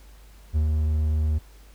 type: tone with ADSR envelope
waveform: triangle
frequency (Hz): 77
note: D#2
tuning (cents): -17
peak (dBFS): -16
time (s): 0.53-1.39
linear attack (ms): 33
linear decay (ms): 100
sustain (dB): -2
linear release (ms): 15
effects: added 50 Hz sine -46 dBFS peak until 1.74 s + pink hiss -56 dBFS RMS until 1.74 s